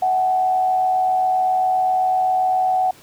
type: tone with frequency modulation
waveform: sine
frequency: 747 Hz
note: F#5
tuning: 16 cents sharp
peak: -15 dBFS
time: 0.02-2.91 s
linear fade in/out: 5 ms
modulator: 87.6 Hz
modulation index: 0.39
effects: pink hiss -47 dBFS RMS until 3.02 s + high-pass 100 Hz 12 dB/octave